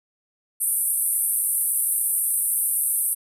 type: band-pass noise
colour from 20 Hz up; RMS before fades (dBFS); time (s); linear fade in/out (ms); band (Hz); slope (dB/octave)
pink; -23; 0.6-3.15; 20; 8800 to 13000; 96
effects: none